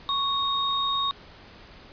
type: tone pair together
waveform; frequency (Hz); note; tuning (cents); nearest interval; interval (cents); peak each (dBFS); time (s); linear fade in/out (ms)
sine; 1108.7 / 3729; C#6 / A#7; 0 / 0; octave + major sixth; 2100; -26; 0.09-1.11; 0
effects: pink hiss -48 dBFS RMS until 1.92 s + resampled to 11025 Hz